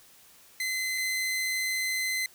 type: tone pair in turn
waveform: sawtooth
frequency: 2049 / 2049 Hz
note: C7 / C7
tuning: -37 / -37 cents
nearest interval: unison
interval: 0 cents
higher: neither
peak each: -25 / -24 dBFS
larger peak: second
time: 0.6-0.98 / 0.98-2.26 s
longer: second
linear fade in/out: 2 ms
effects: white hiss -56 dBFS RMS until 2.34 s